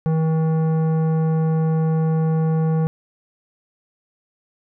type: tone with tanh clipping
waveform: triangle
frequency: 159.8 Hz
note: D#3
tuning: 47 cents sharp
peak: -18 dBFS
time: 0.06-2.87 s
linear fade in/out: 0 ms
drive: 17 dB
effects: none